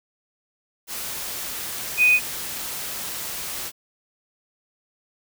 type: tone in noise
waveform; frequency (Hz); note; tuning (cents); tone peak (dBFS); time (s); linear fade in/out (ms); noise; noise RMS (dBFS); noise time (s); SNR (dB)
sine; 2489; D#7; 0; -13; 1.97-2.2; 50; white; -31; 0.87-3.72; +15
effects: none